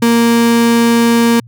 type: tone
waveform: 35% pulse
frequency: 233.1 Hz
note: A#3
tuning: in tune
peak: -6 dBFS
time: 0.02-1.4 s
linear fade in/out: 5 ms
effects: added 117 Hz sine -35 dBFS peak until 1.47 s